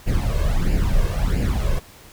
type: noise with flanger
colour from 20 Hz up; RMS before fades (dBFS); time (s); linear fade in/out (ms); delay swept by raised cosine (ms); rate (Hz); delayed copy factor
brown; -19; 0.06-1.8; 20; 0.41 to 1.91; 1.5; +0.75
effects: pink hiss -46 dBFS RMS until 2.12 s